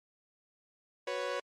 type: chord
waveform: sawtooth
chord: F# suspended fourth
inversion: none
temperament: equal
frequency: 370 / 493.9 / 554.4 Hz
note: F#4 / B4 / C#5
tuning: 0 / 0 / 0 cents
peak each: -38 / -33 / -32 dBFS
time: 1.07-1.4 s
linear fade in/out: 5 ms
effects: low-pass 5000 Hz 12 dB/octave + MP3 64 kbps

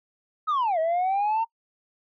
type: linear two-way sweep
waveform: sine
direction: down then up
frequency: 1297 to 630 to 919 Hz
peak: -19 dBFS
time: 0.47-1.45 s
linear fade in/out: 20 ms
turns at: 0.79 s
effects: noise-tail reverb RT60 0.1 s tail -26 dB re dry + tanh soft clip ceiling -20 dBFS

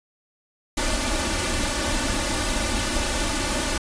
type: noise with comb filter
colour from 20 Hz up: pink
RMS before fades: -24 dBFS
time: 0.77-3.78 s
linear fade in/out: 5 ms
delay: 3.4 ms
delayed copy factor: +0.9
effects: resampled to 22050 Hz

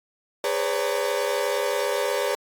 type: tone cluster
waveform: 40% pulse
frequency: 408.5 / 500 / 531 / 568 / 918 Hz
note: G#4 / B4 / C5 / C#5 / A#5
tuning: -29 / +21 / +25 / +42 / -27 cents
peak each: -28 / -27 / -35 / -26 / -32 dBFS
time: 0.44-2.35 s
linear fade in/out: 2 ms
effects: AAC 64 kbps

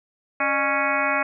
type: harmonic tone with a mistuned harmonic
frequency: 277.2 Hz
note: C#4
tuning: in tune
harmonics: 1 / 2 / 3 / 4 / 5 / 6 / 7 / 8 / 9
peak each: -32 / -27 / -29 / -27 / -27 / -29 / -30 / -27 / -30 dBFS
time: 0.4-1.23 s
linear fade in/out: 5 ms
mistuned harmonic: 2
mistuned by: +150 cents
effects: none

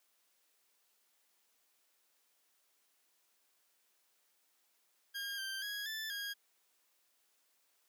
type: tone with pitch steps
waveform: 20% pulse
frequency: 1618 / 1570 / 1657 / 1757 / 1634 Hz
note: G#6 / G6 / G#6 / A6 / G#6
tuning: -46 / +2 / -4 / -3 / -29 cents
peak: -34 dBFS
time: 5.14-6.34 s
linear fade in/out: 20 ms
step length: 240 ms
effects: white hiss -75 dBFS RMS until 7.88 s + high-pass 300 Hz 12 dB/octave

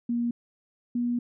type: tone pair in turn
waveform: sine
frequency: 237.4 / 241 Hz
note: A#3 / B3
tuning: +32 / -42 cents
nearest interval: unison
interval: 26 cents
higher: second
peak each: -24 dBFS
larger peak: neither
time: 0.09-0.31 / 0.95-1.19 s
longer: second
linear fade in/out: 5 ms
effects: none

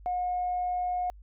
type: tone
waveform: sine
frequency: 721 Hz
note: F#5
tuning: 45 cents flat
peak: -26 dBFS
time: 0.06-1.1 s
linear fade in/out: 0 ms
effects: tanh soft clip ceiling -22 dBFS + added 50 Hz sine -47 dBFS peak until 1.22 s

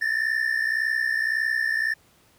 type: tone pair together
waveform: triangle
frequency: 1751.2 / 1813 Hz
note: A6 / A#6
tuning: -9 / -49 cents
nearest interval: minor second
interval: 60 cents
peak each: -23 dBFS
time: 0.01-1.94 s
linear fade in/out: 10 ms
effects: pink hiss -59 dBFS RMS until 2.38 s + high-pass 60 Hz 12 dB/octave

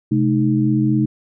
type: tone cluster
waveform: sine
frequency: 130.8 / 215 / 310.6 Hz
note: C3 / A3 / D#4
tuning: 0 / -40 / -3 cents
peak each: -18 dBFS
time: 0.11-1.06 s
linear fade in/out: 10 ms
effects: none

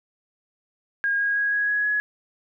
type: tone with pitch steps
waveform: sine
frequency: 1627 / 1638.3 / 1649.7 / 1661.2 / 1672.7 / 1684.4 Hz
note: G#6 / G#6 / G#6 / G#6 / G#6 / G#6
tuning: -36 / -24 / -12 / 0 / +12 / +24 cents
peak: -20 dBFS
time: 1.04-2 s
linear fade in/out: 0 ms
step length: 160 ms
effects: none

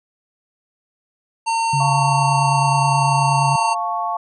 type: harmonic tone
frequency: 910 Hz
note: A#5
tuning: 42 cents flat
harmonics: 1 / 3 / 5 / 7 / 9 / 10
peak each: -17 / -27 / -31 / -34 / -36 / -37 dBFS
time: 1.46-3.75 s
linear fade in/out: 20 ms
type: tone with vibrato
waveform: sine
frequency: 139.3 Hz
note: C#3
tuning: 9 cents sharp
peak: -18 dBFS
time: 1.73-3.56 s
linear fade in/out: 5 ms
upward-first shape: sine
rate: 9 Hz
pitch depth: 24 cents each way
type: chord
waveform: sine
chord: F augmented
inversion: none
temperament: equal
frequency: 698.5 / 880 / 1108.7 Hz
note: F5 / A5 / C#6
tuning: 0 / 0 / 0 cents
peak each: -24 dBFS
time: 1.8-4.17 s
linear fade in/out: 5 ms
effects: none

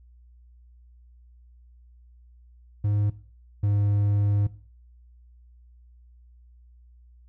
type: tone pair in turn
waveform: triangle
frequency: 103.3 / 102.23 Hz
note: G#2 / G#2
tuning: -9 / -27 cents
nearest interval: unison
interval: 18 cents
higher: first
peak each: -19 / -18 dBFS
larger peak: second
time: 2.84-3.1 / 3.63-4.47 s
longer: second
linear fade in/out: 5 ms
effects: noise-tail reverb RT60 0.4 s tail -17 dB re dry + added 60 Hz sine -50 dBFS peak until 7.28 s

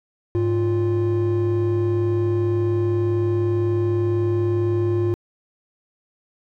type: tone pair together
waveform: triangle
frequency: 103.75 / 349.3 Hz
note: G#2 / F4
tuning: -1 / 0 cents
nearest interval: octave + major sixth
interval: 2101 cents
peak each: -18 / -17 dBFS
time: 0.35-5.14 s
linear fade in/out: 0 ms
effects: tanh soft clip ceiling -12 dBFS

